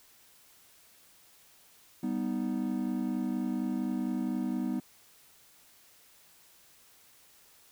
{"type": "chord", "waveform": "triangle", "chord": "G augmented", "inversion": "none", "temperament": "equal", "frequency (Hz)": [196, 246.9, 311.1], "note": ["G3", "B3", "D#4"], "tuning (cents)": [0, 0, 0], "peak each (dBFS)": [-33, -30, -34], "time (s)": [2.03, 4.8], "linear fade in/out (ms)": 5, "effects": ["white hiss -60 dBFS RMS until 7.71 s"]}